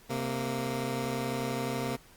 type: tone pair together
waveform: 15% pulse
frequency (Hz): 131.6 / 231.5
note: C3 / A#3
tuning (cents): +10 / -12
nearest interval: minor seventh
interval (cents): 978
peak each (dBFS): -27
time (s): 0.09-1.97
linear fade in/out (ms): 20
effects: pink hiss -57 dBFS RMS until 2.16 s + Opus 48 kbps